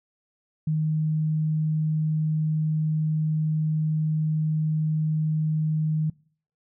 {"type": "tone", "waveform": "sine", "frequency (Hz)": 155.56, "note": "D#3", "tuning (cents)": 0, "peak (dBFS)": -21, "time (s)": [0.67, 6.1], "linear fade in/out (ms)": 5, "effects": ["noise-tail reverb RT60 0.5 s tail -24 dB re dry"]}